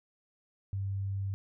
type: tone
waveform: sine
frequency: 98 Hz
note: G2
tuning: in tune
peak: -31 dBFS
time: 0.73-1.34 s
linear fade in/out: 0 ms
effects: none